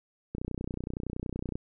click train, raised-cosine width 3 ms, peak -21 dBFS, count 38, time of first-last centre 0.35-1.555 s, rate 30.7 Hz, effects none

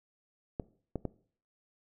clicks, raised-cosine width 2 ms, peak -20 dBFS, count 3, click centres 0.598 / 0.957 / 1.053 s, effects noise-tail reverb RT60 0.5 s tail -20 dB re dry

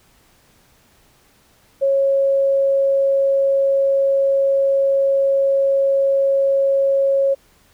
sine tone, 548 Hz, C#5, 20 cents flat, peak -13 dBFS, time 1.81-7.35 s, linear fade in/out 20 ms, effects pink hiss -55 dBFS RMS until 7.73 s

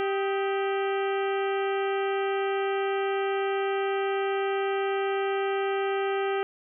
harmonic tone with a mistuned harmonic, 392 Hz, G4, in tune, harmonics 1 / 2 / 3 / 4 / 5 / 6 / 7 / 8, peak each -26 / -32 / -36 / -38 / -40 / -42 / -43 / -44 dBFS, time 0-6.43 s, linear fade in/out 0 ms, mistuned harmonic 3, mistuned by +110 cents, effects none

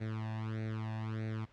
sawtooth tone with flanger, 110 Hz, A2, in tune, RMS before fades -38 dBFS, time 0-1.46 s, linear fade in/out 20 ms, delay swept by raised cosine 0.48 to 1.15 ms, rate 1.6 Hz, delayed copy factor +0.85, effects pink hiss -63 dBFS RMS until 1.52 s + low-pass 3000 Hz 12 dB/octave

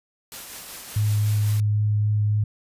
white noise with tremolo, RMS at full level -36 dBFS, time 0.32-1.6 s, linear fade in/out 0 ms, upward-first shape triangle, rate 5.3 Hz, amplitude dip 35%
sine tone with vibrato, 105.3 Hz, G#2, 24 cents sharp, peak -18 dBFS, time 0.96-2.44 s, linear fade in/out 5 ms, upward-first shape triangle, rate 3.7 Hz, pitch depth 10 cents each way
effects resampled to 32000 Hz

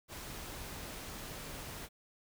pink noise, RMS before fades -45 dBFS, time 0.08-1.89 s, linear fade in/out 50 ms, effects none

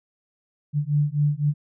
sine beating tone pair, 145.1 / 149 Hz, D3 / D3, -21 / +25 cents, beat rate 3.9 Hz, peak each -22 dBFS, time 0.73-1.54 s, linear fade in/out 50 ms, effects none

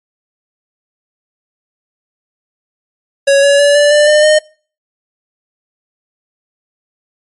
square tone with pitch steps, 556 / 565.1 / 574.3 / 583.6 / 593.2 / 602.8 / 612.7 Hz, C#5 / C#5 / D5 / D5 / D5 / D5 / D#5, +5 / +33 / -39 / -11 / +17 / +45 / -27 cents, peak -6 dBFS, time 3.27-4.39 s, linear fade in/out 10 ms, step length 160 ms, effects noise-tail reverb RT60 0.4 s tail -23 dB re dry + MP3 48 kbps

